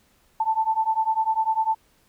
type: beating tone pair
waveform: sine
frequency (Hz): 879 / 889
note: A5 / A5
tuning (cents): -2 / +18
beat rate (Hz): 10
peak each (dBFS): -23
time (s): 0.4-1.75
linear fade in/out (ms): 5
effects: pink hiss -62 dBFS RMS until 2.08 s